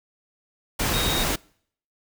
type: tone in noise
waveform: sine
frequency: 3744 Hz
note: A#7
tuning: 7 cents sharp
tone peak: -27 dBFS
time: 0.93-1.24 s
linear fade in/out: 10 ms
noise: pink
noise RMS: -24 dBFS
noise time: 0.79-1.36 s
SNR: -6 dB
effects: noise-tail reverb RT60 0.6 s tail -25 dB re dry